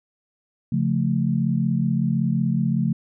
sine chord, Db augmented, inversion none, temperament equal, 138.59 / 174.61 / 220 Hz, Db3 / F3 / A3, 0 / 0 / 0 cents, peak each -23 dBFS, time 0.72-2.93 s, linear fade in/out 5 ms, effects none

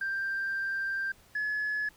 sine tone pair in turn, 1579 / 1704.6 Hz, G6 / G#6, +12 / +45 cents, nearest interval minor second, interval 133 cents, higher second, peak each -28 / -27 dBFS, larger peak second, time 0.01-1.12 / 1.35-1.89 s, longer first, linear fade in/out 5 ms, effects tanh soft clip ceiling -26 dBFS + pink hiss -60 dBFS RMS until 1.96 s

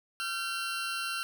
20% pulse tone pair together, 1370.9 / 1544 Hz, F6 / G6, -33 / -27 cents, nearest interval major second, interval 206 cents, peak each -28 / -34 dBFS, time 0.2-1.23 s, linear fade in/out 0 ms, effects none

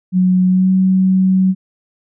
sine tone with pitch glide, 183.8 to 187.99 Hz, F#3 to F#3, -11 to +28 cents, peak -9 dBFS, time 0.12-1.55 s, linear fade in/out 50 ms, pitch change +39 cents, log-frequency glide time 0.47-0.71 s, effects none

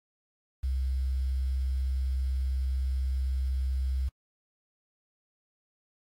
sine tone with quantisation, 65.41 Hz, C2, in tune, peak -26 dBFS, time 0.63-4.09 s, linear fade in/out 10 ms, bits 9, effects AAC 48 kbps

